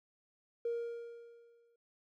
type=tone with exponential decay; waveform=triangle; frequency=468.9 Hz; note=A#4; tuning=10 cents sharp; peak=-28 dBFS; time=0.65-1.76 s; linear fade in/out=5 ms; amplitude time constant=240 ms; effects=tanh soft clip ceiling -30 dBFS